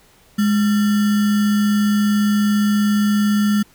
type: tone with sample-and-hold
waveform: sine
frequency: 207.7 Hz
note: G#3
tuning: in tune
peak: -13 dBFS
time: 0.38-3.63 s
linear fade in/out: 10 ms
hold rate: 1575 Hz
effects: pink hiss -52 dBFS RMS until 3.74 s